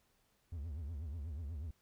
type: tone with vibrato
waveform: triangle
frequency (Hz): 77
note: D#2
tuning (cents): -17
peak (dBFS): -38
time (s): 0.52-1.71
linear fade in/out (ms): 5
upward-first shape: triangle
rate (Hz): 8.2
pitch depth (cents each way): 260
effects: pink hiss -75 dBFS RMS until 1.81 s